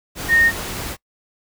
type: tone in noise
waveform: sine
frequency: 1845 Hz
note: A#6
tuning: 18 cents flat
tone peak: -11 dBFS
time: 0.28-0.52 s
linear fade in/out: 50 ms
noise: pink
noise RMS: -28 dBFS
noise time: 0.15-0.97 s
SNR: +14 dB
effects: noise-tail reverb RT60 0.1 s tail -23 dB re dry